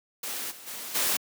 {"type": "noise with level steps", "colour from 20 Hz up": "white", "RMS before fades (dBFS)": [-34, -46, -38, -26], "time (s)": [0.23, 1.17], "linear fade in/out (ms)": 5, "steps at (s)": [0.5, 0.66, 0.94], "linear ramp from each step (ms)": 20, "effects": ["high-pass 200 Hz 12 dB/octave"]}